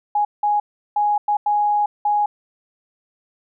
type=tone bursts at uneven times; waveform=sine; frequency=830.6 Hz; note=G#5; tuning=in tune; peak=-15 dBFS; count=6; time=0.15-0.25 / 0.43-0.6 / 0.96-1.18 / 1.28-1.37 / 1.46-1.86 / 2.05-2.26 s; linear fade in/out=5 ms; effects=none